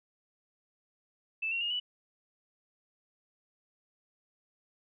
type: tone with pitch steps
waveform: sine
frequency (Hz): 2637 / 2739 / 2846 / 2957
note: E7 / F7 / F7 / F#7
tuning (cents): 0 / -34 / +32 / -2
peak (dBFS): -30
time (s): 1.42-1.8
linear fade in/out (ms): 10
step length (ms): 95
effects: none